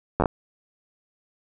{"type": "slowing click train", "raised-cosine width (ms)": 1, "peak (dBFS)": -6, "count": 5, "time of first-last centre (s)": [0.2, 0.258], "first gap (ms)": 10, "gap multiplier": 1.25, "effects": []}